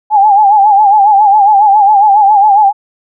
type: tone with vibrato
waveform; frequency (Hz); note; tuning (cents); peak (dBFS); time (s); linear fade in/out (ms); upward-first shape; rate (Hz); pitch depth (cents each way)
sine; 822; G#5; -18; -3; 0.1-2.73; 50; sine; 7.3; 90
effects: none